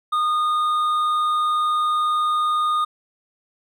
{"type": "tone with hard clipping", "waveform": "triangle", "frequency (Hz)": 1227, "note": "D#6", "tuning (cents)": -25, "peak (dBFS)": -19, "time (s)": [0.12, 2.85], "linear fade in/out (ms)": 10, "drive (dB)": 8, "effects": []}